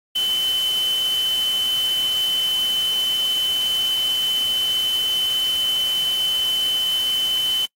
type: tone in noise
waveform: sine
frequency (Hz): 3042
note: F#7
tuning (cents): +47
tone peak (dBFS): -18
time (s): 0.15-7.66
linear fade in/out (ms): 10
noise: white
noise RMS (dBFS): -33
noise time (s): 0.15-7.66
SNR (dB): +12
effects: noise-tail reverb RT60 0.1 s tail -23 dB re dry + AAC 48 kbps